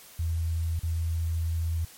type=tone with dropouts; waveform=sine; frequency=82.41 Hz; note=E2; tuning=in tune; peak=-25 dBFS; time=0.19-1.85 s; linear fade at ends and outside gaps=5 ms; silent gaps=0.794-0.832 s; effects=white hiss -50 dBFS RMS until 1.97 s + MP3 64 kbps